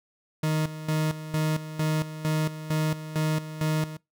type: tone with tremolo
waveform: 40% pulse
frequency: 155.56 Hz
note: D#3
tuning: in tune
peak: -22 dBFS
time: 0.43-3.97 s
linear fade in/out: 5 ms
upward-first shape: square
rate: 2.2 Hz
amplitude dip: 75%
effects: noise-tail reverb RT60 0.2 s tail -23 dB re dry